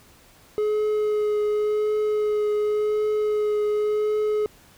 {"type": "tone with vibrato", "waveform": "triangle", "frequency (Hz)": 422.7, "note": "G#4", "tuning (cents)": 31, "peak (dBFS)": -18, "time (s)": [0.58, 4.46], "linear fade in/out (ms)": 0, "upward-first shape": "triangle", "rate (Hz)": 0.9, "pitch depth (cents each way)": 14, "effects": ["pink hiss -53 dBFS RMS until 4.77 s"]}